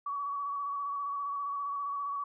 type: tone with vibrato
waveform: sine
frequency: 1133 Hz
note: C#6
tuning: 37 cents sharp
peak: -32 dBFS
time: 0.06-2.24 s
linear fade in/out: 5 ms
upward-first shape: square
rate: 15 Hz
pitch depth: 22 cents each way
effects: none